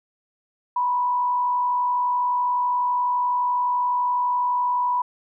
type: tone with frequency modulation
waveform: sine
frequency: 984 Hz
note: B5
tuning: 7 cents flat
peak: -19 dBFS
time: 0.76-5.02 s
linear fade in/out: 5 ms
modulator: 51.8 Hz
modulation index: 0.36
effects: none